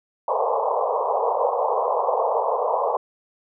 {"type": "band-pass noise", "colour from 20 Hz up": "pink", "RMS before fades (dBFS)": -22, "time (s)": [0.28, 2.97], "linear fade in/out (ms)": 2, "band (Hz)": [440, 1100], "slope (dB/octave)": 96, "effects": []}